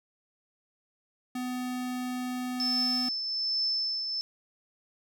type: tone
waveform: square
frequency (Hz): 250.8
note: B3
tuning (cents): +27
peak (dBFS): -32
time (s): 1.35-3.09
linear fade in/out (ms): 5
type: tone with tremolo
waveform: sine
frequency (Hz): 5274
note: E8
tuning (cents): 0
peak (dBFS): -25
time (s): 2.6-4.21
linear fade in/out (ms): 0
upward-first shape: triangle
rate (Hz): 1.2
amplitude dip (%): 50
effects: none